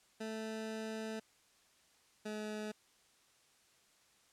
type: tone pair in turn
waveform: 20% pulse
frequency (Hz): 220 / 213.1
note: A3 / G#3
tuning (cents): 0 / +45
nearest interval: minor second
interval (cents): 55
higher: first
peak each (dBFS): -35 / -35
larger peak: neither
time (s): 0.2-1.2 / 2.25-2.72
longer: first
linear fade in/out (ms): 10
effects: white hiss -69 dBFS RMS until 4.32 s + low-pass 9000 Hz 12 dB/octave